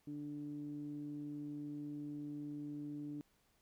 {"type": "tone with low-pass filter", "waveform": "sawtooth", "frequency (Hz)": 146.83, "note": "D3", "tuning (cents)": 0, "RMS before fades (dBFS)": -45, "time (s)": [0.07, 3.21], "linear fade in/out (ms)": 0, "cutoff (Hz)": 300, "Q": 6.5, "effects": ["pink hiss -75 dBFS RMS until 3.61 s"]}